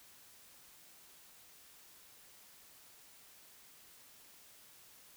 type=silence; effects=white hiss -60 dBFS RMS until 5.16 s